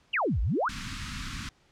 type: exponential two-way sweep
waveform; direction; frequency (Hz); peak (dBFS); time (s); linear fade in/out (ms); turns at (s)
sine; down then up; 3141 to 46.76 to 1667; -24; 0.13-0.69; 10; 0.41
type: band-stop noise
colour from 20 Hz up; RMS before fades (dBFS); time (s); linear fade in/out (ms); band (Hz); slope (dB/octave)
pink; -36; 0.69-1.49; 2; 280 to 1100; 48
effects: pink hiss -64 dBFS RMS until 1.71 s + low-pass 6000 Hz 12 dB/octave